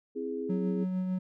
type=chord; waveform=sine; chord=C augmented; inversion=none; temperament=equal; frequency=261.6 / 329.6 / 415.3 Hz; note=C4 / E4 / G#4; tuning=0 / 0 / 0 cents; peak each=-37 / -39 / -34 dBFS; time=0.15-0.85 s; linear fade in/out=20 ms
type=tone with tremolo; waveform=triangle; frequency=185 Hz; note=F#3; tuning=in tune; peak=-25 dBFS; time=0.49-1.19 s; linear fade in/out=10 ms; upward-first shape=triangle; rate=6.6 Hz; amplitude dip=35%
effects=none